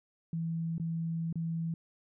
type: tone with dropouts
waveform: sine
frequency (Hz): 164.81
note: E3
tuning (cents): 0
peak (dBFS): -31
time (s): 0.33-1.74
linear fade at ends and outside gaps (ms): 2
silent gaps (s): 0.781-0.798 / 1.327-1.356
effects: none